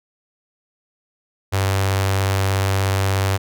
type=tone with notch filter; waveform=sawtooth; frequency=96.8 Hz; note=G2; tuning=21 cents flat; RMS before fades=-19 dBFS; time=1.52-3.38 s; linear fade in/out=20 ms; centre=220 Hz; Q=0.67; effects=none